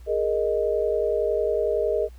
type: chord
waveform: sine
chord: Ab suspended second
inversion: none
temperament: equal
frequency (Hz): 415.3 / 466.2 / 622.3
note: Ab4 / Bb4 / Eb5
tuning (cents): 0 / 0 / 0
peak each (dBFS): -25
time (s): 0.06-2.09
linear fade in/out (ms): 50
effects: added 60 Hz sine -41 dBFS peak until 2.18 s + pink hiss -59 dBFS RMS until 2.18 s

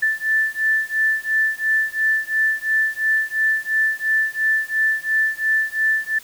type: beating tone pair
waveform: sine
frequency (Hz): 1760 / 1762.9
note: A6 / A6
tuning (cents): 0 / +3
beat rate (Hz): 2.9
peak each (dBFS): -20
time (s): 0.02-6.19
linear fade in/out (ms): 10
effects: white hiss -44 dBFS RMS until 6.23 s

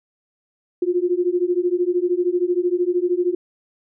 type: beating tone pair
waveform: sine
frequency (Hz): 349.2 / 362.2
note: F4 / F#4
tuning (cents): 0 / -37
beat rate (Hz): 13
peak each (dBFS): -20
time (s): 0.82-3.35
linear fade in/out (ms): 5
effects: none

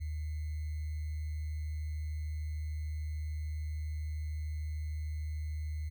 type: tone with sample-and-hold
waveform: sine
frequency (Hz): 76.6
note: D#2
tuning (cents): -27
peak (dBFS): -34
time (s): 0-5.9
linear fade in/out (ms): 20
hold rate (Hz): 2100
effects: none

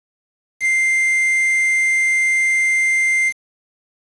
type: tone with quantisation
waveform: triangle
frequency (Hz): 2093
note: C7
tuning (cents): 0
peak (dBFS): -12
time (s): 0.6-3.33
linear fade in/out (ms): 50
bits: 5
effects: resampled to 24000 Hz

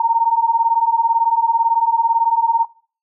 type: beating tone pair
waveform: sine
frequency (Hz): 908 / 926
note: A#5 / A#5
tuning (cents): -46 / -12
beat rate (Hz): 18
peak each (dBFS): -16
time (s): 0-2.65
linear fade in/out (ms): 5
effects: noise-tail reverb RT60 0.4 s tail -20 dB re dry

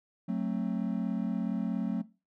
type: chord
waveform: triangle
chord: F# diminished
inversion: none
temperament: just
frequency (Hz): 185 / 222 / 266.4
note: F#3 / A3 / C4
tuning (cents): 0 / +16 / +31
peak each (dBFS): -30 / -31 / -34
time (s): 0.28-2.02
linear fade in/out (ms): 10
effects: noise-tail reverb RT60 0.3 s tail -19 dB re dry

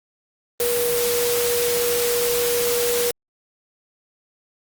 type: tone in noise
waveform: sine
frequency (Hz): 480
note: B4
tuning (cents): -49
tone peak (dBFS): -20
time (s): 0.6-3.11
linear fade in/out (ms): 2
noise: white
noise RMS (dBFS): -24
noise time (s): 0.6-3.11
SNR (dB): +1
effects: Opus 32 kbps

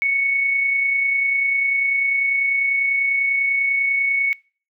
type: tone with amplitude modulation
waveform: sine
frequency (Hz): 2217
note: C#7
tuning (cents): 0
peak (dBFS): -15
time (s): 0.02-4.33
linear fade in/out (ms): 0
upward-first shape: sine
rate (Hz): 30.1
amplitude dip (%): 30
effects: noise-tail reverb RT60 0.4 s tail -24 dB re dry

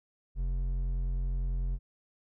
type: tone with hard clipping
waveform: triangle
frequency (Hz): 44.58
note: F1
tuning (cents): +36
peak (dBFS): -30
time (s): 0.35-1.79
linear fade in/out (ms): 50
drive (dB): 10
effects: none

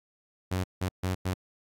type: tone bursts at uneven times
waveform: sawtooth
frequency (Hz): 92.5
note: F#2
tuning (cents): 0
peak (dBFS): -23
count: 4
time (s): 0.51-0.64 / 0.81-0.89 / 1.03-1.15 / 1.25-1.34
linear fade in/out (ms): 10
effects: AAC 64 kbps

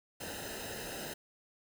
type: noise with comb filter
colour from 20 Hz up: pink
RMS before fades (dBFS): -42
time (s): 0.2-1.14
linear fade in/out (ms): 10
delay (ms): 0.88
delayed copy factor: -0.8
effects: none

